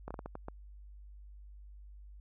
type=slowing click train; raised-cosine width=1 ms; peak=-27 dBFS; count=7; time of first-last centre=0.08-0.484 s; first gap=26 ms; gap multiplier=1.38; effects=added 50 Hz sine -49 dBFS peak until 2.2 s